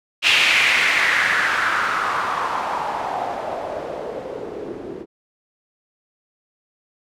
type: noise with low-pass filter sweep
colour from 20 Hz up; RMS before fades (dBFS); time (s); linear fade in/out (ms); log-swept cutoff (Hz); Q
blue; -21; 0.22-5.06; 50; 2800 to 340; 3.4
effects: none